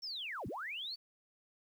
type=linear two-way sweep; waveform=sine; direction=down then up; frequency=5588 to 67.6 to 4602 Hz; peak=-39 dBFS; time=0.02-0.96 s; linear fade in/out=20 ms; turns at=0.47 s; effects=11-bit